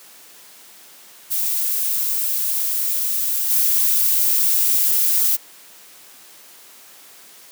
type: noise with level steps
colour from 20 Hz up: violet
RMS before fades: -21 / -17 dBFS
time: 1.3-5.37 s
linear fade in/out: 20 ms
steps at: 3.49 s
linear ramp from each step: 20 ms
effects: white hiss -45 dBFS RMS until 7.51 s + high-pass 200 Hz 12 dB/octave